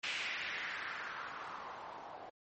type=noise with low-pass filter sweep; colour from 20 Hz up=blue; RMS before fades=-43 dBFS; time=0.03-2.3 s; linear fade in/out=10 ms; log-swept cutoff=2700 to 710 Hz; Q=2.7; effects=MP3 32 kbps